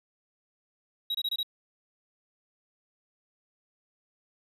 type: tone bursts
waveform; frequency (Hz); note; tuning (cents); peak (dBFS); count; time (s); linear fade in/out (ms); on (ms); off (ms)
triangle; 3837; A#7; +49; -26; 5; 1.1-1.431; 5; 47; 24
effects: none